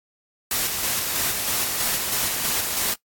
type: noise with tremolo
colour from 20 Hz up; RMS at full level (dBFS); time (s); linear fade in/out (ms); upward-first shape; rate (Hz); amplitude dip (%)
white; -23; 0.51-2.94; 2; square; 3.1; 30
effects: noise-tail reverb RT60 0.1 s tail -17 dB re dry + AAC 64 kbps